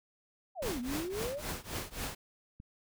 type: exponential two-way sweep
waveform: sine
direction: down then up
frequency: 817 to 234.2 to 621 Hz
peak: -35 dBFS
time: 0.55-1.42 s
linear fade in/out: 50 ms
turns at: 0.8 s
type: noise with tremolo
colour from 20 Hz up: pink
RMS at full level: -36 dBFS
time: 0.62-2.15 s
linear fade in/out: 5 ms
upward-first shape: triangle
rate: 3.7 Hz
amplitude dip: 95%
type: click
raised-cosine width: 5 ms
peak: -36 dBFS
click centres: 2.601 s
effects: none